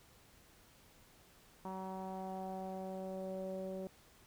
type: tone with low-pass filter sweep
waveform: sawtooth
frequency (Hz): 189.1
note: F#3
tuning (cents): +38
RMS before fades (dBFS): -43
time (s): 1.65-3.87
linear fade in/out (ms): 0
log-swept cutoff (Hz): 950 to 510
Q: 4.9
effects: pink hiss -64 dBFS RMS until 4.26 s